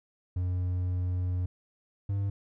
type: tone pair in turn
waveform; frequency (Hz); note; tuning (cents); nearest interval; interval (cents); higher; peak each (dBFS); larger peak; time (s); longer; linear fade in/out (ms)
triangle; 90.3 / 99.34; F#2 / G2; -42 / +24; major second; 166; second; -25; neither; 0.36-1.46 / 2.09-2.3; first; 5
effects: none